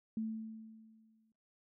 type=tone with exponential decay; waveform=sine; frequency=221 Hz; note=A3; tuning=8 cents sharp; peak=-33 dBFS; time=0.17-1.32 s; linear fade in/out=2 ms; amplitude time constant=250 ms; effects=noise-tail reverb RT60 0.2 s tail -21 dB re dry